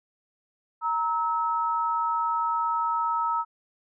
sine tone pair together, 932.3 / 1294.8 Hz, A#5 / E6, 0 / -31 cents, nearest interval tritone, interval 569 cents, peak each -26 dBFS, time 0.81-3.45 s, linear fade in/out 50 ms, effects none

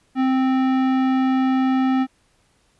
sine tone with tanh clipping, 261.6 Hz, C4, in tune, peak -18 dBFS, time 0.15-2.07 s, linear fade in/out 50 ms, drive 17 dB, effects pink hiss -62 dBFS RMS until 2.79 s + resampled to 24000 Hz

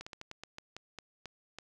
slowing click train, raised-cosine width 0.2 ms, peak -26 dBFS, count 11, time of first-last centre 0.01-1.586 s, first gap 55 ms, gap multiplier 1.22, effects none

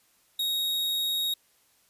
45% pulse tone, 3766 Hz, A#7, 17 cents sharp, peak -26 dBFS, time 0.39-1.34 s, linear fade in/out 5 ms, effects white hiss -65 dBFS RMS until 1.89 s + resampled to 32000 Hz

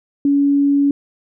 sine tone, 282.5 Hz, C#4, 33 cents sharp, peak -11 dBFS, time 0.25-0.91 s, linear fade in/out 2 ms, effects none

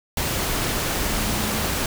sine tone in noise, 213.9 Hz, A3, 49 cents flat, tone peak -32 dBFS, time 1.09-1.61 s, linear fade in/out 2 ms, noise pink, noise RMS -24 dBFS, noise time 0.17-1.86 s, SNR -11 dB, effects none

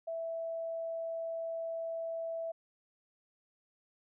sine tone, 659.3 Hz, E5, in tune, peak -35 dBFS, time 0.07-2.52 s, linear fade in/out 10 ms, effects none

